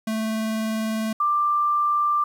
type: tone with vibrato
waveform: square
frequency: 220 Hz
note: A3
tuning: in tune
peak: -24 dBFS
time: 0.07-1.13 s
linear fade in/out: 5 ms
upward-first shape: sine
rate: 20 Hz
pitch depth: 16 cents each way
type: tone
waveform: sine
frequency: 1183 Hz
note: D6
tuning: 12 cents sharp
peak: -18 dBFS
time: 1.2-2.24 s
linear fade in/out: 5 ms
effects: 9-bit